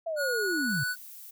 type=linear sweep; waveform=sine; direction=down; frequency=675 to 120 Hz; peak=-29 dBFS; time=0.06-0.84 s; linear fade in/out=10 ms
type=tone with pitch glide; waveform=square; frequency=1447 to 1484.2 Hz; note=F#6 to F#6; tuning=-39 to +5 cents; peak=-29 dBFS; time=0.16-0.96 s; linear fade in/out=50 ms; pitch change=+44 cents; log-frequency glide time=0.36-0.79 s
type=noise; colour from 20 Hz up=violet; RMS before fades=-46 dBFS; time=0.69-1.31 s; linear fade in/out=10 ms
effects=none